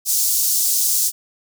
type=high-pass noise; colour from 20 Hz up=pink; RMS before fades=-18 dBFS; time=0.05-1.12 s; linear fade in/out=50 ms; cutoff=5600 Hz; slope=24 dB/octave; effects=none